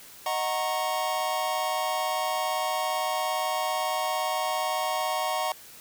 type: chord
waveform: square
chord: D# minor seventh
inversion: none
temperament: equal with one note detuned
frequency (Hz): 622.3 / 740 / 932.3 / 1096.6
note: D#5 / F#5 / A#5 / C#6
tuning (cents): 0 / 0 / 0 / -19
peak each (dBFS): -33 / -31 / -33 / -33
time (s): 0.26-5.52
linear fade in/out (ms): 2
effects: white hiss -48 dBFS RMS until 5.8 s